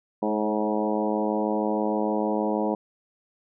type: harmonic tone with a mistuned harmonic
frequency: 106.4 Hz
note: G#2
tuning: 42 cents sharp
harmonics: 2 / 3 / 4 / 5 / 6 / 7 / 8 / 9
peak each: -28 / -29 / -30 / -30 / -33 / -33 / -35 / -34 dBFS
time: 0.22-2.75 s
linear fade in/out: 5 ms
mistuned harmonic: 5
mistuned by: +18 cents
effects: none